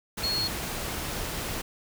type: tone in noise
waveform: sine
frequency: 4314 Hz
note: C#8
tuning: 48 cents flat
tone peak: -26 dBFS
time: 0.23-0.48 s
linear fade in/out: 10 ms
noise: pink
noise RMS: -33 dBFS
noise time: 0.17-1.62 s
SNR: +4 dB
effects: none